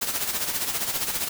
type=noise with tremolo; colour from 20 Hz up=white; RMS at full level=-25 dBFS; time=0.01-1.29 s; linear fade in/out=10 ms; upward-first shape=sine; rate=15 Hz; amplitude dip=60%; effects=none